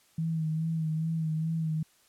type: tone with vibrato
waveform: sine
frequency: 160 Hz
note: D#3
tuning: 49 cents sharp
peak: -27 dBFS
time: 0.18-1.83 s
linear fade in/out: 5 ms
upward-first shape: sine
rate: 2.4 Hz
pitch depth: 37 cents each way
effects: white hiss -64 dBFS RMS until 2.08 s + low-pass 12000 Hz 12 dB/octave